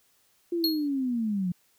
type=linear sweep; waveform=sine; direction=down; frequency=349.2 to 172.8 Hz; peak=-25 dBFS; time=0.52-1.52 s; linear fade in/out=5 ms
type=tone with exponential decay; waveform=square; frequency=4298 Hz; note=C8; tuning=46 cents sharp; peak=-21 dBFS; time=0.64-0.88 s; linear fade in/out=1 ms; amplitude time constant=51 ms
effects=white hiss -66 dBFS RMS until 1.78 s